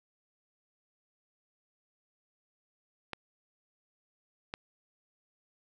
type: clicks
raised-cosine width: 0.3 ms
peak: -20 dBFS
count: 2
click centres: 3.133 / 4.539 s
effects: none